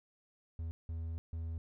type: tone bursts at uneven times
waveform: triangle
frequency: 82 Hz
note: E2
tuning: 9 cents flat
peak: -35 dBFS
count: 3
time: 0.59-0.71 / 0.89-1.18 / 1.33-1.58 s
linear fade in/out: 0 ms
effects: none